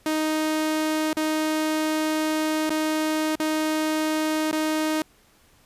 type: tone with dropouts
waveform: sawtooth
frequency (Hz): 311.3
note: D#4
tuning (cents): +1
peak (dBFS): -18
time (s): 0.06-5.02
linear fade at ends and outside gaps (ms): 2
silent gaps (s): 1.131-1.169 / 2.695-2.704 / 3.355-3.399 / 4.514-4.527
effects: pink hiss -58 dBFS RMS until 5.65 s + resampled to 32000 Hz